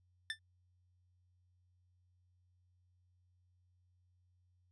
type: tone with exponential decay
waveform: 25% pulse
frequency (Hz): 1775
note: A6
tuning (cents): +15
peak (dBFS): -29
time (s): 0.3-0.39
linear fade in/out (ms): 1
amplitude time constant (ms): 18
effects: added 90 Hz sine -70 dBFS peak until 4.71 s + resampled to 22050 Hz